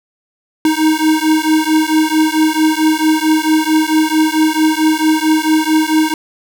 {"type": "beating tone pair", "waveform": "square", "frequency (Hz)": [311.1, 315.6], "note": ["D#4", "D#4"], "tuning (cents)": [0, 25], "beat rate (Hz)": 4.5, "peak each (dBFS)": -14, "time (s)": [0.65, 6.14], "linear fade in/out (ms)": 2, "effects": []}